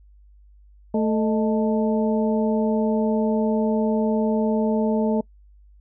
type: harmonic tone with a mistuned harmonic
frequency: 220 Hz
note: A3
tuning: in tune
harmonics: 1 / 2 / 3 / 4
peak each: -20 / -24 / -27 / -32 dBFS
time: 0.94-5.21 s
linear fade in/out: 5 ms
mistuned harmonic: 3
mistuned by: -100 cents
effects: noise-tail reverb RT60 0.1 s tail -24 dB re dry + added 50 Hz sine -48 dBFS peak until 5.8 s